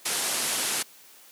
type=low-pass noise; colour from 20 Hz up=white; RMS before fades=-28 dBFS; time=0.05-0.83 s; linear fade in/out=10 ms; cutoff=12000 Hz; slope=96 dB/octave; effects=white hiss -52 dBFS RMS until 1.31 s + high-pass 200 Hz 12 dB/octave